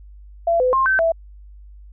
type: tone with pitch steps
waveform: sine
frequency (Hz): 676 / 506 / 1061 / 1542 / 660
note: E5 / B4 / C6 / G6 / E5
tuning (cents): +43 / +42 / +24 / -29 / +2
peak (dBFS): -14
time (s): 0.47-1.12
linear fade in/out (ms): 5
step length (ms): 130
effects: added 50 Hz sine -39 dBFS peak until 1.92 s